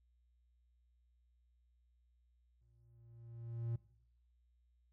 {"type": "tone with exponential growth", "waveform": "triangle", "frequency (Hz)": 116.54, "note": "A#2", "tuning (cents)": 0, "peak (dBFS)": -33, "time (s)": [2.61, 3.76], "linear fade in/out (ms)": 5, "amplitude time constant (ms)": 250, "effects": ["noise-tail reverb RT60 0.7 s tail -20 dB re dry", "added 60 Hz sine -70 dBFS peak until 4.92 s"]}